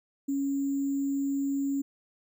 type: tone with sample-and-hold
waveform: sine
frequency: 277.2 Hz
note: C#4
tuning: in tune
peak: -26 dBFS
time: 0.28-1.82 s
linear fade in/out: 10 ms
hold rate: 7350 Hz
effects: none